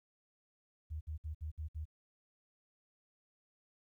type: tone bursts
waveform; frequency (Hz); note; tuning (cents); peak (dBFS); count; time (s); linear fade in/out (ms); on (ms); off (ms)
sine; 77.5; D#2; -6; -38; 6; 0.9-1.855; 20; 110; 59
effects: 13-bit